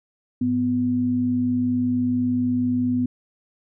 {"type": "tone pair together", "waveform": "sine", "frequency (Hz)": [104.73, 249.1], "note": ["G#2", "B3"], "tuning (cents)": [15, 15], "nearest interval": "octave + minor third", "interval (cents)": 1500, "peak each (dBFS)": [-29, -19], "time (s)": [0.41, 3.06], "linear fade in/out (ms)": 5, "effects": []}